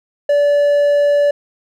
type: tone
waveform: triangle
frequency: 578 Hz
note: D5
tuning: 28 cents flat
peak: -8 dBFS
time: 0.29-1.31 s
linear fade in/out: 5 ms
effects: none